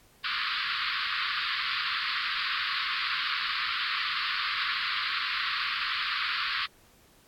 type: band-pass noise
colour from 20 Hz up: pink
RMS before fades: -31 dBFS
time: 0.24-6.66 s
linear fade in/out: 5 ms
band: 1100 to 4700 Hz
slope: 96 dB/octave
effects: pink hiss -60 dBFS RMS until 7.27 s + AAC 64 kbps